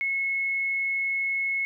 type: tone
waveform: sine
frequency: 2184 Hz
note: C#7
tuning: 26 cents flat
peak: -24 dBFS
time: 0.01-1.65 s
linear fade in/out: 0 ms
effects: 11-bit